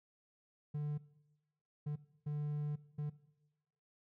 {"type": "tone bursts at uneven times", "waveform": "triangle", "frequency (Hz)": 148.1, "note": "D3", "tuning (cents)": 15, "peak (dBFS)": -34, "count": 4, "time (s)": [[0.74, 0.98], [1.86, 1.96], [2.26, 2.76], [2.98, 3.1]], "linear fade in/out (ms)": 10, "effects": ["noise-tail reverb RT60 1.0 s tail -19 dB re dry"]}